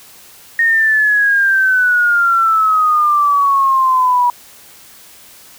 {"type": "exponential sweep", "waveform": "sine", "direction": "down", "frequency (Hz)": [1856, 967], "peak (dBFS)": -9, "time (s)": [0.59, 4.3], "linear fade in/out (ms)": 2, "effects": ["white hiss -41 dBFS RMS until 5.58 s"]}